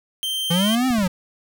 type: tone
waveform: 45% pulse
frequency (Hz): 3136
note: G7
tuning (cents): 0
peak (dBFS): -22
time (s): 0.23-0.75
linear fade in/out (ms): 0
type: linear two-way sweep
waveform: square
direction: up then down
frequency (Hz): 163.2 to 263.5 to 173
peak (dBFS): -18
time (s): 0.5-1.08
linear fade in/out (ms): 10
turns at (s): 0.87
type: clicks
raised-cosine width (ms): 5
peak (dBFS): -22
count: 4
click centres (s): 0.906 / 0.985 / 1.031 / 1.067
effects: none